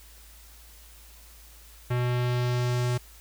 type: tone with low-pass filter sweep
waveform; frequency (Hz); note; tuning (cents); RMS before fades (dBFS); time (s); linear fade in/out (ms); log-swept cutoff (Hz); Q
square; 123.1; B2; -5; -26; 1.9-2.98; 10; 2400 to 9300; 1.1
effects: added 55 Hz sine -50 dBFS peak until 3.2 s + white hiss -53 dBFS RMS until 3.2 s